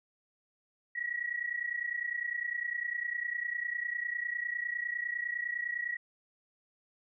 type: tone pair together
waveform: sine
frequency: 1901 / 1930.9 Hz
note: A#6 / B6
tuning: +33 / -40 cents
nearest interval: unison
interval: 27 cents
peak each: -36 / -35 dBFS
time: 0.95-5.97 s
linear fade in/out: 10 ms
effects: none